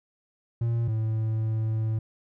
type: tone pair in turn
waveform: triangle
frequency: 116.54 / 110.4 Hz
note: A#2 / A2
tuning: 0 / +6 cents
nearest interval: minor second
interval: 94 cents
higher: first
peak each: -21 / -22 dBFS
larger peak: first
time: 0.61-0.88 / 0.88-1.99 s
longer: second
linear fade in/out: 5 ms
effects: none